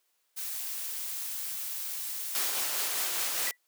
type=noise; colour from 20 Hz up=blue; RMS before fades=-36 dBFS; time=0.36-2.52 s; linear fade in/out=20 ms
type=noise with tremolo; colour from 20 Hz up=white; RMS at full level=-30 dBFS; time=2.35-3.51 s; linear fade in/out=0 ms; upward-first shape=sine; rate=4.9 Hz; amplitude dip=25%
type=tone with exponential decay; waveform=sine; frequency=1961 Hz; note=B6; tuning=13 cents flat; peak=-29 dBFS; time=3.47-3.57 s; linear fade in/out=2 ms; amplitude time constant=21 ms
effects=white hiss -74 dBFS RMS until 3.67 s + high-pass 400 Hz 12 dB/octave